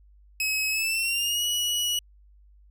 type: tone with pitch glide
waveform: sawtooth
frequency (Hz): 2560 to 2924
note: D#7 to F#7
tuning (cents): +49 to -21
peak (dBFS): -21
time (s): 0.4-1.99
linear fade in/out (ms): 2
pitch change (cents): +230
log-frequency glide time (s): 0.7-1.45
effects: added 50 Hz sine -52 dBFS peak until 2.7 s